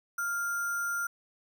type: tone with sample-and-hold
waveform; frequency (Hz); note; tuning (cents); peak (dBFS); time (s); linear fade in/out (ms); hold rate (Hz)
sine; 1400; F6; +4; -29; 0.18-1.07; 5; 7350
effects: none